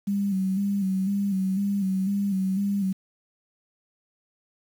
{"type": "tone with vibrato", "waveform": "sine", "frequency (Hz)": 195, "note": "G3", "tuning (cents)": -9, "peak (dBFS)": -22, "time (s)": [0.07, 2.93], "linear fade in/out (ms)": 10, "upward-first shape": "square", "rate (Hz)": 2, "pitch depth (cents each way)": 47, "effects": ["8-bit"]}